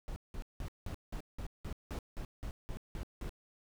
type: noise bursts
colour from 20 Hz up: brown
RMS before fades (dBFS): -40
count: 13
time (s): 0.08-3.293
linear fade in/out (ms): 0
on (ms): 81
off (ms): 180
effects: none